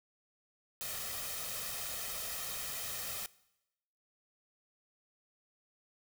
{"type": "noise with comb filter", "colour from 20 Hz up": "white", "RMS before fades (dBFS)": -40, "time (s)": [0.81, 3.26], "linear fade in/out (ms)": 0, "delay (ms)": 1.6, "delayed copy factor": 0.6, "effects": ["noise-tail reverb RT60 0.9 s tail -21 dB re dry"]}